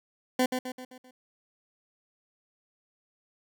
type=tone with echo; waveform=20% pulse; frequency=254.4 Hz; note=C4; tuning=48 cents flat; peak=-17 dBFS; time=0.39-0.46 s; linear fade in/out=5 ms; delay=130 ms; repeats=5; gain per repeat=-6 dB; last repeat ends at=1.11 s; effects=none